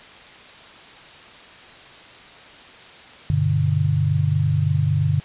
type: chord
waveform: sine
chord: G major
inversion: none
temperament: equal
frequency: 98 / 123.47 / 146.83 Hz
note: G2 / B2 / D3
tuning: 0 / 0 / 0 cents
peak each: -21 / -24 / -19 dBFS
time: 3.3-5.2 s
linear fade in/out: 0 ms
effects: white hiss -43 dBFS RMS until 5.24 s + resampled to 8000 Hz